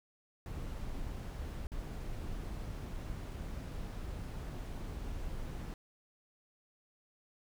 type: noise with dropouts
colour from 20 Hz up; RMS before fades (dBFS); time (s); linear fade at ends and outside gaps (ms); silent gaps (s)
brown; -41; 0.46-5.74; 1; 1.67-1.718
effects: none